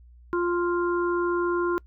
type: harmonic tone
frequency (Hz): 349.2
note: F4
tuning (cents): 0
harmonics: 1 / 3 / 4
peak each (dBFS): -23 / -30 / -32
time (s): 0.33-1.78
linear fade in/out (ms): 0
effects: noise-tail reverb RT60 0.1 s tail -25 dB re dry + added 60 Hz sine -48 dBFS peak until 1.86 s